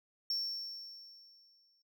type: tone with exponential decay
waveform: triangle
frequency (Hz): 5450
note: F8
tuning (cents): -43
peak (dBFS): -30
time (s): 0.3-1.82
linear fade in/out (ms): 2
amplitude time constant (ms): 330
effects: noise-tail reverb RT60 0.1 s tail -23 dB re dry